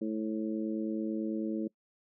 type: harmonic tone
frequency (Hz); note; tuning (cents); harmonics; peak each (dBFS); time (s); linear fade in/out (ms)
109.1; A2; -14; 2 / 3 / 4 / 5; -34 / -34 / -42 / -43; 0.01-1.68; 10
effects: noise-tail reverb RT60 0.1 s tail -24 dB re dry